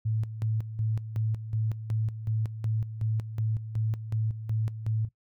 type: tone with tremolo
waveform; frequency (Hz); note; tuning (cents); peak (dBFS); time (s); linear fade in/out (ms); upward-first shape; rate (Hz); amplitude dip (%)
sine; 110; A2; 0; -25; 0.05-5.09; 10; square; 2.7; 70
effects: noise-tail reverb RT60 0.1 s tail -18 dB re dry